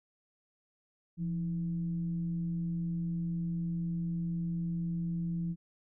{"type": "tone with frequency modulation", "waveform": "sine", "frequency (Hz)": 170, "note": "F3", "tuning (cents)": -46, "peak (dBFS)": -31, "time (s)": [1.17, 5.56], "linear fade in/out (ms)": 50, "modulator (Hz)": 148, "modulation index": 0.27, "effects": []}